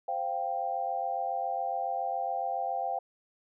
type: chord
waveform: sine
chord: C suspended fourth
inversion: none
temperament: just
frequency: 523.3 / 697.7 / 784.9 Hz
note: C5 / F5 / G5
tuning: 0 / -2 / +2 cents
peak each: -38 / -33 / -32 dBFS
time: 0.08-2.99 s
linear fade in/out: 5 ms
effects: none